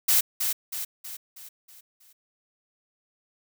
blue noise with echo, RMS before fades -20 dBFS, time 0.08-0.21 s, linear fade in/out 10 ms, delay 320 ms, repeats 6, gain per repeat -6 dB, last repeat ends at 2.13 s, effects none

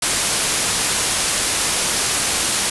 white low-pass noise, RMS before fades -20 dBFS, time 0.02-2.7 s, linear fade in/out 5 ms, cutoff 11000 Hz, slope 96 dB/octave, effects none

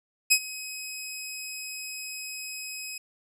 15% pulse tone with ADSR envelope, 2537 Hz, D#7, 33 cents sharp, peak -8 dBFS, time 0.3-2.98 s, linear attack 19 ms, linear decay 68 ms, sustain -20 dB, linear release 5 ms, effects none

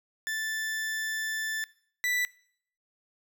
40% pulse tone pair in turn, 1760 / 1975.5 Hz, A6 / B6, 0 / 0 cents, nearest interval major second, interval 200 cents, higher second, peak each -29 / -25 dBFS, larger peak second, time 0.27-1.64 / 2.04-2.25 s, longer first, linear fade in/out 0 ms, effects noise-tail reverb RT60 0.6 s tail -22 dB re dry

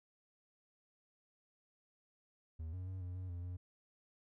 triangle tone with pitch steps, 80.2 / 91.7 / 93.8 / 89.6 / 92.3 / 87.4 / 89.7 Hz, E2 / F#2 / F#2 / F2 / F#2 / F2 / F2, -47 / -15 / +24 / +45 / -4 / +2 / +47 cents, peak -39 dBFS, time 2.59-3.57 s, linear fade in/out 10 ms, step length 140 ms, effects none

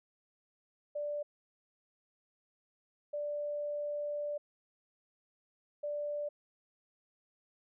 sine tone bursts at uneven times, 587.3 Hz, D5, in tune, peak -34 dBFS, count 3, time 0.95-1.23 / 3.13-4.38 / 5.83-6.29 s, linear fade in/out 10 ms, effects none

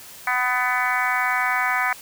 harmonic tone, 250 Hz, B3, 21 cents sharp, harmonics 3 / 4 / 5 / 6 / 7 / 8 / 9, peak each -27 / -27 / -27 / -27 / -27 / -27 / -27 dBFS, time 0.27-1.93 s, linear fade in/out 2 ms, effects white hiss -42 dBFS RMS until 2.01 s

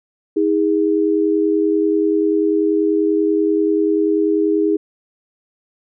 sine tone pair together, 318.6 / 408.9 Hz, D#4 / G#4, +41 / -27 cents, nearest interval major third, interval 432 cents, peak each -16 dBFS, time 0.36-4.77 s, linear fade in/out 10 ms, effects none

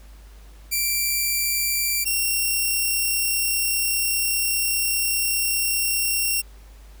5% pulse tone pair in turn, 2349 / 2735 Hz, D7 / F7, 0 / -37 cents, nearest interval minor third, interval 263 cents, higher second, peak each -11 dBFS, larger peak neither, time 0.71-2.05 / 2.05-6.42 s, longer second, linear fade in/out 20 ms, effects added 51 Hz sine -42 dBFS peak until 7 s + pink hiss -54 dBFS RMS until 7 s

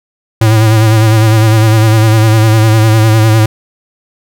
square tone with vibrato, 110 Hz, A2, in tune, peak -5 dBFS, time 0.41-3.46 s, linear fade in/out 5 ms, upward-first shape sine, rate 9.9 Hz, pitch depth 44 cents each way, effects none

